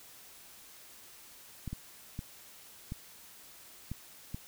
clicks, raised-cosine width 5 ms, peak -25 dBFS, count 6, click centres 1.677 / 1.73 / 2.191 / 2.921 / 3.916 / 4.345 s, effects white hiss -54 dBFS RMS until 4.47 s

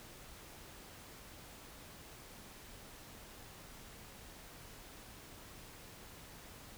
silence, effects pink hiss -54 dBFS RMS until 6.77 s

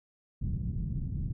white low-pass noise, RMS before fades -33 dBFS, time 0.41-1.33 s, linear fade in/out 10 ms, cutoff 160 Hz, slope 24 dB/octave, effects none

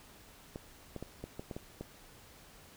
clicks, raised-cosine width 2 ms, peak -27 dBFS, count 8, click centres 0.559 / 0.963 / 1.026 / 1.24 / 1.395 / 1.512 / 1.565 / 1.81 s, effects pink hiss -57 dBFS RMS until 2.76 s

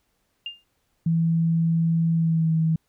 sine tone with exponential decay, 2807 Hz, F7, 8 cents sharp, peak -26 dBFS, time 0.46-0.64 s, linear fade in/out 2 ms, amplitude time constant 37 ms
sine tone with pitch glide, 165 to 160.95 Hz, E3 to E3, +2 to -41 cents, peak -18 dBFS, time 1.06-2.76 s, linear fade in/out 5 ms, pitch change -43 cents, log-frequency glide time 2.14-2.52 s
effects pink hiss -71 dBFS RMS until 2.88 s

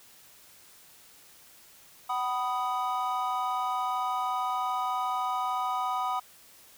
triangle chord, B major, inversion second, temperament equal with one note detuned, 754.2 / 987.8 / 1244.5 Hz, F#5 / B5 / D#6, +33 / 0 / 0 cents, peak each -30 dBFS, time 2.09-6.2 s, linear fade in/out 10 ms, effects white hiss -55 dBFS RMS until 6.77 s

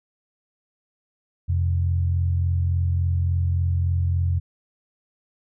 sine tone pair together, 87.31 / 130.82 Hz, F2 / C3, 0 / 0 cents, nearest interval perfect fifth, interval 700 cents, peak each -19 / -28 dBFS, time 1.48-4.4 s, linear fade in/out 20 ms, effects none

